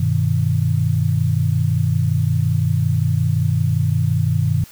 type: chord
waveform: sine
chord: G augmented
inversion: none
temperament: equal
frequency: 98 / 123.47 / 155.56 Hz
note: G2 / B2 / D#3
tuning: 0 / 0 / 0 cents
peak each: -19 dBFS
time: 0-4.64 s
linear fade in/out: 5 ms
effects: white hiss -44 dBFS RMS until 4.71 s